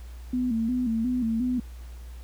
sine tone with vibrato, 237.8 Hz, A#3, 35 cents sharp, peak -23 dBFS, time 0.33-1.6 s, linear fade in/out 5 ms, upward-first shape square, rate 2.8 Hz, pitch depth 91 cents each way, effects added 60 Hz sine -38 dBFS peak until 2.23 s + pink hiss -55 dBFS RMS until 2.23 s

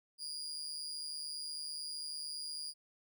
35% pulse tone with amplitude modulation, 4849 Hz, D#8, 45 cents flat, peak -36 dBFS, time 0.18-2.74 s, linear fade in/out 50 ms, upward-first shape sine, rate 149 Hz, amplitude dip 65%, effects none

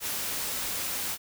white noise, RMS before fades -32 dBFS, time 0-1.18 s, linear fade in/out 50 ms, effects none

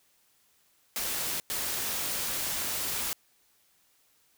white noise bursts at uneven times, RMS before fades -32 dBFS, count 2, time 0.96-1.4 / 1.5-3.13 s, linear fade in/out 0 ms, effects white hiss -67 dBFS RMS until 4.37 s

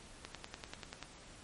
click train, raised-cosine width 0.2 ms, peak -25 dBFS, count 9, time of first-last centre 0.25-1.027 s, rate 10.3 Hz, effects pink hiss -55 dBFS RMS until 1.43 s + MP3 48 kbps

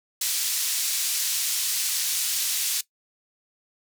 pink band-pass noise, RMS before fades -26 dBFS, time 0.21-2.81 s, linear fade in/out 5 ms, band 4500 to 15000 Hz, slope 12 dB/octave, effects noise-tail reverb RT60 0.1 s tail -18 dB re dry

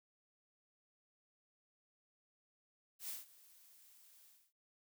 blue noise with ADSR envelope, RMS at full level -43 dBFS, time 2.99-4.53 s, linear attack 100 ms, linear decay 160 ms, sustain -21 dB, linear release 270 ms, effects none

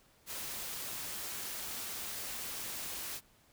white noise, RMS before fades -41 dBFS, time 0.26-3.21 s, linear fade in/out 50 ms, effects pink hiss -66 dBFS RMS until 3.52 s

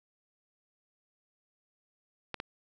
clicks, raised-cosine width 0.3 ms, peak -19 dBFS, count 2, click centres 2.343 / 2.401 s, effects none

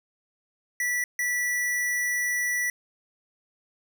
square tone bursts at uneven times, 1958 Hz, B6, 15 cents flat, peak -25 dBFS, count 2, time 0.8-1.04 / 1.19-2.7 s, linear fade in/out 2 ms, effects 10-bit

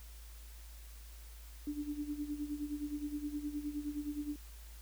sine tone with tremolo, 294.3 Hz, D4, 4 cents sharp, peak -34 dBFS, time 1.67-4.36 s, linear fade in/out 2 ms, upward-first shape sine, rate 9.6 Hz, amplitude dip 75%, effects added 55 Hz sine -49 dBFS peak until 4.81 s + white hiss -59 dBFS RMS until 4.81 s

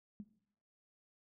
sine tone with exponential decay, 207.7 Hz, G#3, in tune, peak -39 dBFS, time 0.2-0.28 s, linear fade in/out 0 ms, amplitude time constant 16 ms, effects noise-tail reverb RT60 0.7 s tail -17 dB re dry

